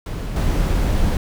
brown noise with level steps, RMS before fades -25 / -18 dBFS, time 0.06-1.17 s, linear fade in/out 2 ms, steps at 0.36 s, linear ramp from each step 2 ms, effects none

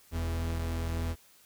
45% pulse tone pair together, 41.78 / 82.41 Hz, E1 / E2, +24 / 0 cents, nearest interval octave, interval 1176 cents, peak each -37 / -31 dBFS, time 0.11-1.16 s, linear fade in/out 50 ms, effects white hiss -60 dBFS RMS until 1.45 s

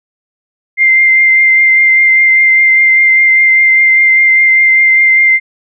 sine tone with vibrato, 2093 Hz, C7, in tune, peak -4 dBFS, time 0.77-5.4 s, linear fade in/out 50 ms, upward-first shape triangle, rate 5 Hz, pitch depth 17 cents each way, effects none

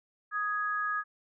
sine tone pair together, 1248 / 1664.8 Hz, D#6 / G#6, +5 / +4 cents, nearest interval perfect fourth, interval 499 cents, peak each -31 / -32 dBFS, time 0.31-1.04 s, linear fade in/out 50 ms, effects none

